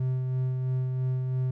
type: tone with tremolo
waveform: triangle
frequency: 128.8 Hz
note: C3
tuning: 27 cents flat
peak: -22 dBFS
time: 0-1.51 s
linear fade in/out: 5 ms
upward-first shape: sine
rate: 3 Hz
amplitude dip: 30%
effects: none